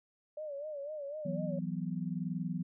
sine tone with vibrato, 587.3 Hz, D5, in tune, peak -38 dBFS, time 0.37-1.59 s, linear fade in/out 5 ms, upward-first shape sine, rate 4 Hz, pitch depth 100 cents each way
sine chord, E suspended second, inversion none, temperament just, 164.81 / 185.42 / 247.2 Hz, E3 / F#3 / B3, 0 / +4 / +2 cents, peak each -37 / -37 / -41 dBFS, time 1.25-2.63 s, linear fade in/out 10 ms
effects none

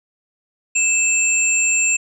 sine tone pair together, 2637 / 7377 Hz, E7 / A#8, 0 / -19 cents, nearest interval octave + tritone, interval 1781 cents, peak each -17 dBFS, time 0.75-1.97 s, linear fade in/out 10 ms, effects none

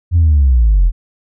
sine linear sweep, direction down, 88.9 to 38.89 Hz, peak -5 dBFS, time 0.11-0.92 s, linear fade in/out 50 ms, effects tanh soft clip ceiling -4 dBFS

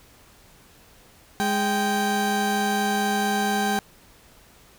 30% pulse tone pair together, 207.1 / 784 Hz, G#3 / G5, -5 / 0 cents, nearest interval octave + major seventh, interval 2305 cents, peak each -22 / -21 dBFS, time 1.4-3.79 s, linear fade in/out 0 ms, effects pink hiss -53 dBFS RMS until 4.78 s

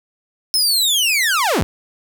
sawtooth linear sweep, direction down, 5290 to 30.8 Hz, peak -11 dBFS, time 0.54-1.63 s, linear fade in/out 0 ms, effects none

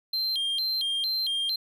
triangle tone with vibrato, 3638 Hz, A#7, 43 cents flat, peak -24 dBFS, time 0.13-1.56 s, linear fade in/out 5 ms, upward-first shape square, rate 2.2 Hz, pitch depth 220 cents each way, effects none

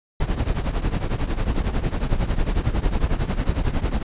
brown noise with tremolo, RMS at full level -18 dBFS, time 0.2-4.03 s, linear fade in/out 5 ms, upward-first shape triangle, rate 11 Hz, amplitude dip 85%, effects resampled to 8000 Hz

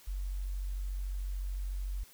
sine tone, 46.8 Hz, F#1, 20 cents sharp, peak -33 dBFS, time 0.07-2.04 s, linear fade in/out 10 ms, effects white hiss -58 dBFS RMS until 2.13 s

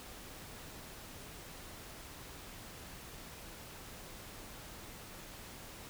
silence, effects pink hiss -50 dBFS RMS until 5.89 s

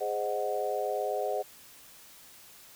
sine chord, Ab dominant seventh, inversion none, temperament equal, 415.3 / 523.3 / 622.3 / 740 Hz, Ab4 / C5 / Eb5 / Gb5, 0 / 0 / 0 / 0 cents, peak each -34 dBFS, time 0-1.43 s, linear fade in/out 20 ms, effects white hiss -53 dBFS RMS until 2.75 s

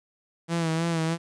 sawtooth tone with vibrato, 164.81 Hz, E3, in tune, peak -20 dBFS, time 0.48-1.18 s, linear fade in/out 50 ms, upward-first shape sine, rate 3.2 Hz, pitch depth 47 cents each way, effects resampled to 22050 Hz + 10-bit

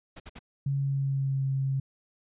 pink noise bursts, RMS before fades -43 dBFS, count 3, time 0.16-0.392 s, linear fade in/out 10 ms, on 40 ms, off 56 ms
sine tone with pitch glide, 138.59 to 135.11 Hz, C#3 to C#3, 0 to -44 cents, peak -25 dBFS, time 0.66-1.8 s, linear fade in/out 5 ms, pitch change -44 cents, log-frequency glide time 0.77-1.44 s
effects resampled to 8000 Hz

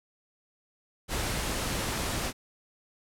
pink noise, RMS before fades -31 dBFS, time 1.08-2.33 s, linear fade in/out 50 ms, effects low-pass 12000 Hz 12 dB/octave

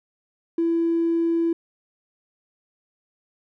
triangle tone, 333.8 Hz, E4, 22 cents sharp, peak -15 dBFS, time 0.58-1.53 s, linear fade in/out 5 ms, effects tanh soft clip ceiling -16 dBFS

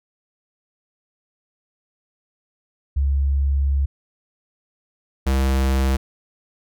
sine / square tone pair in turn, 69.3 / 66.55 Hz, C#2 / C2, 0 / +30 cents, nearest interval minor second, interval 70 cents, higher first, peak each -16 / -17 dBFS, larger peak first, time 2.96-3.86 / 5.26-5.97 s, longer first, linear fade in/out 10 ms, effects none

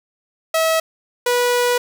sawtooth tone pair in turn, 646 / 488.5 Hz, E5 / B4, -35 / -19 cents, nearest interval perfect fourth, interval 484 cents, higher first, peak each -11 dBFS, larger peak neither, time 0.54-0.8 / 1.26-1.78 s, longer second, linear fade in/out 5 ms, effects none

